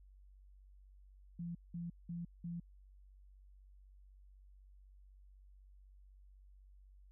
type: tone bursts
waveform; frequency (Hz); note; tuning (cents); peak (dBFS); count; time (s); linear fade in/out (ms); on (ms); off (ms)
sine; 171.2; F3; -34; -40; 4; 1.39-2.6; 5; 160; 190
effects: added 48 Hz sine -58 dBFS peak until 7.11 s